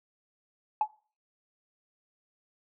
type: tone with exponential decay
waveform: sine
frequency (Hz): 854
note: G#5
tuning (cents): +48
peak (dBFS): -18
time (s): 0.81-0.9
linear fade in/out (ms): 2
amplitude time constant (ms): 19
effects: noise-tail reverb RT60 0.4 s tail -21 dB re dry + tanh soft clip ceiling -17 dBFS